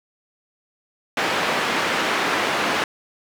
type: band-pass noise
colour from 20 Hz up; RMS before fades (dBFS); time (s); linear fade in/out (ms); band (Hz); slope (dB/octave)
white; -22; 1.17-2.84; 2; 210 to 2100; 12
effects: none